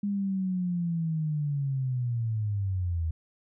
sine linear sweep, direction down, 204.6 to 79 Hz, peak -26 dBFS, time 0.03-3.11 s, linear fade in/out 5 ms, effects none

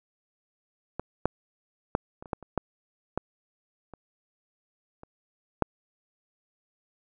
clicks, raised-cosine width 1 ms, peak -17 / -8 / -8 / -27 / -30 / -14 / -30 / -11 / -13 / -29 / -30 / -7 dBFS, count 12, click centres 0.996 / 1.256 / 1.951 / 2.225 / 2.258 / 2.332 / 2.427 / 2.577 / 3.176 / 3.937 / 5.034 / 5.623 s, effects none

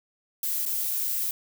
violet noise with dropouts, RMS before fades -28 dBFS, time 0.43-1.31 s, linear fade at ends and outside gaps 2 ms, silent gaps 0.654-0.661 s, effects none

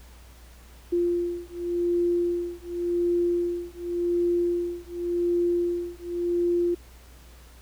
sine beating tone pair, 347.5 / 348.39 Hz, F4 / F4, -9 / -4 cents, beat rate 0.89 Hz, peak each -26 dBFS, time 0.92-6.75 s, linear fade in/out 10 ms, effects added 60 Hz sine -47 dBFS peak until 7.61 s + pink hiss -54 dBFS RMS until 7.61 s

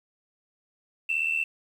sine tone pair together, 2637 / 2714 Hz, E7 / E7, 0 / +50 cents, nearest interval unison, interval 50 cents, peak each -26 dBFS, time 1.09-1.44 s, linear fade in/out 5 ms, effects tanh soft clip ceiling -18 dBFS + 9-bit

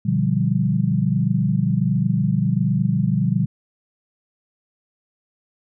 sine chord, G dominant seventh, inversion first, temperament equal with one note detuned, 121.49 / 146.83 / 174.61 / 196 Hz, B2 / D3 / F3 / G3, -28 / 0 / 0 / 0 cents, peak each -22 dBFS, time 0.05-3.46 s, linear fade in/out 10 ms, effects none

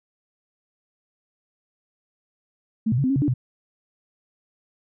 sine tone with pitch steps, 220.3 / 121.1 / 138.9 / 257.8 / 273.9 / 136.2 / 293.7 / 126 Hz, A3 / B2 / C#3 / C4 / C#4 / C#3 / D4 / B2, +2 / -34 / +4 / -26 / -21 / -30 / 0 / +35 cents, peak -18 dBFS, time 2.86-3.34 s, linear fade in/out 10 ms, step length 60 ms, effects none

